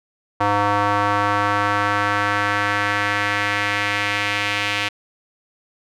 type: tone with band-pass filter sweep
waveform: square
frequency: 102.4 Hz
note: G#2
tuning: 24 cents flat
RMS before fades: -20 dBFS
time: 0.4-4.89 s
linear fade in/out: 10 ms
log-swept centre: 1000 to 2600 Hz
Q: 1.9
effects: none